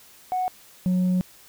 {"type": "tone pair in turn", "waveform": "sine", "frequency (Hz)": [738, 182.64], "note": ["F#5", "F#3"], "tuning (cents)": [-5, -22], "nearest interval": "2 octaves", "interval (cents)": 2417, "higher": "first", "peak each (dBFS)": [-21, -16], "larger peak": "second", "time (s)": [[0.32, 0.48], [0.86, 1.21]], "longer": "second", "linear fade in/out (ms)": 0, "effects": ["tanh soft clip ceiling -18 dBFS", "white hiss -51 dBFS RMS until 1.48 s"]}